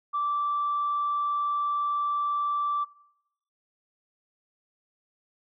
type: tone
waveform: sine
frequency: 1167 Hz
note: D6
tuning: 11 cents flat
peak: -24 dBFS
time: 0.13-2.85 s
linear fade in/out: 20 ms
effects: noise-tail reverb RT60 0.8 s tail -20 dB re dry + tanh soft clip ceiling -20 dBFS